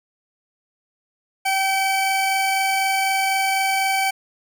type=tone pair together; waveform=40% pulse; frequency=773 / 2295 Hz; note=G5 / D7; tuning=-24 / -40 cents; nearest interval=octave + perfect fifth; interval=1884 cents; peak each=-19 / -22 dBFS; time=1.45-4.11 s; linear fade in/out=10 ms; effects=none